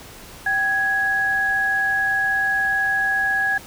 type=tone pair together; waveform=sine; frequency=779 / 1664 Hz; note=G5 / G#6; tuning=-11 / +3 cents; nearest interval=octave + minor second; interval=1314 cents; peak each=-26 / -18 dBFS; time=0.46-3.58 s; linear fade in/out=5 ms; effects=pink hiss -41 dBFS RMS until 3.66 s